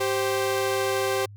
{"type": "tone pair together", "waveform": "sawtooth", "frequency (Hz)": [390, 524.3], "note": ["G4", "C5"], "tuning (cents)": [-9, 3], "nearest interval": "perfect fourth", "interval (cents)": 512, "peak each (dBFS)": [-21, -23], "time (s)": [0, 1.26], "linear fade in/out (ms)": 10, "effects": ["added 102 Hz sine -41 dBFS peak until 1.36 s"]}